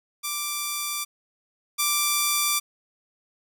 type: tone pair in turn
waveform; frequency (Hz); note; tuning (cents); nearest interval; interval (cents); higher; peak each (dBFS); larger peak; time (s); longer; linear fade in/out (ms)
5% pulse; 1174.7 / 1174.7; D6 / D6; 0 / 0; unison; 0; neither; -15 / -9; second; 0.23-1.05 / 1.78-2.6; neither; 20
effects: none